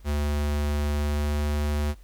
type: tone with pitch glide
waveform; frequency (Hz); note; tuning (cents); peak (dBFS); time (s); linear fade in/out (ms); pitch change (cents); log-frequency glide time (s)
square; 73.42 to 73.97; D2 to D2; 0 to +13; -24; 0.04-1.95; 50; +13; 0.92-1.44
effects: added 47 Hz sine -46 dBFS peak until 2.03 s + pink hiss -61 dBFS RMS until 2.03 s